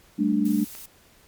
sine chord, G suspended second, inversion none, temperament just, 196 / 220.5 / 294 Hz, G3 / A3 / D4, 0 / +4 / +2 cents, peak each -25 / -23 / -23 dBFS, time 0.18-0.65 s, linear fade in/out 20 ms
blue noise, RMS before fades -41 dBFS, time 0.45-0.86 s, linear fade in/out 5 ms
click, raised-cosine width 0.2 ms, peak -24 dBFS, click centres 0.751 s
effects pink hiss -56 dBFS RMS until 1.27 s + MP3 96 kbps

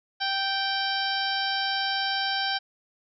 harmonic tone with a mistuned harmonic, 781 Hz, G5, 7 cents flat, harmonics 1 / 2 / 3 / 4 / 5 / 6 / 7, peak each -30 / -30 / -39 / -32 / -34 / -34 / -35 dBFS, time 0.2-2.59 s, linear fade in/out 20 ms, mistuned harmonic 7, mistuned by -30 cents, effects none

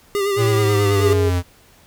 square tone with vibrato, 399.7 Hz, G4, 34 cents sharp, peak -18 dBFS, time 0.15-1.13 s, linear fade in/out 0 ms, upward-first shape sine, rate 9.3 Hz, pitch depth 46 cents each way
square linear sweep, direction down, 114.7 to 87.31 Hz, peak -17 dBFS, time 0.36-1.43 s, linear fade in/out 50 ms
sine tone, 414.6 Hz, G#4, 3 cents flat, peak -17 dBFS, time 0.99-1.3 s, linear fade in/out 10 ms
effects pink hiss -51 dBFS RMS until 1.86 s

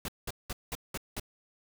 pink noise bursts, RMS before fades -36 dBFS, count 6, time 0.05-1.198 s, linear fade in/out 2 ms, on 33 ms, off 190 ms, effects none

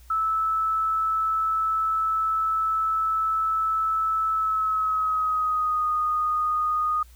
sine tone with pitch glide, 1309 to 1235.5 Hz, E6 to D#6, -13 to -13 cents, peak -21 dBFS, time 0.1-7.03 s, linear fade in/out 5 ms, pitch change -100 cents, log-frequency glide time 4.31-5.9 s, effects added 60 Hz sine -47 dBFS peak until 7.15 s + white hiss -58 dBFS RMS until 7.15 s

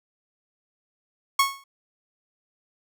sawtooth tone with exponential decay, 1100 Hz, C#6, 14 cents flat, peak -11 dBFS, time 1.39-1.64 s, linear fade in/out 5 ms, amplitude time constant 53 ms, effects none

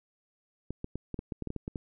clicks, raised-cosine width 3 ms, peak -22 dBFS, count 12, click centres 0.706 / 0.844 / 0.956 / 1.143 / 1.191 / 1.322 / 1.423 / 1.473 / 1.504 / 1.563 / 1.679 / 1.758 s, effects none

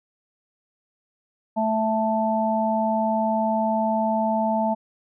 harmonic tone, 220 Hz, A3, in tune, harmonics 1 / 3 / 4, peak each -24 / -24 / -24 dBFS, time 1.56-4.75 s, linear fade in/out 20 ms, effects none

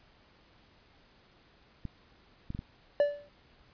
clicks, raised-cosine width 5 ms, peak -25 dBFS, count 4, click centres 1.853 / 2.504 / 2.549 / 2.591 s
triangle tone with exponential decay, 580 Hz, D5, 22 cents flat, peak -17 dBFS, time 3-3.29 s, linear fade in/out 1 ms, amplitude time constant 61 ms
effects pink hiss -62 dBFS RMS until 3.73 s + resampled to 11025 Hz

